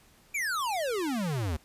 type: exponential sweep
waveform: square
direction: down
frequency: 2437 to 73.1 Hz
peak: -29 dBFS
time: 0.34-1.57 s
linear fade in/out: 10 ms
effects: pink hiss -60 dBFS RMS until 1.64 s + resampled to 32000 Hz